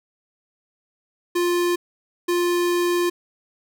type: tone bursts at uneven times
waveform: square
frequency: 350.4 Hz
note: F4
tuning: 6 cents sharp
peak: -19 dBFS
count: 2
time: 1.35-1.76 / 2.28-3.1 s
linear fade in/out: 10 ms
effects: none